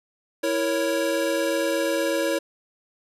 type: chord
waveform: square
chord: A# diminished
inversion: second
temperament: equal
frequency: 329.6 / 466.2 / 554.4 Hz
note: E4 / A#4 / C#5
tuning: 0 / 0 / 0 cents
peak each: -27 / -30 / -25 dBFS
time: 0.43-2.39 s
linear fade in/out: 10 ms
effects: resampled to 32000 Hz